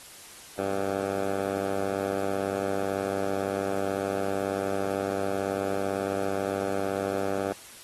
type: tone with band-pass filter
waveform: 10% pulse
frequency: 98 Hz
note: G2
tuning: in tune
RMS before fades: -30 dBFS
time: 0.58-7.53 s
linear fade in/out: 5 ms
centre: 640 Hz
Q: 1.1
effects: white hiss -47 dBFS RMS until 7.83 s + AAC 32 kbps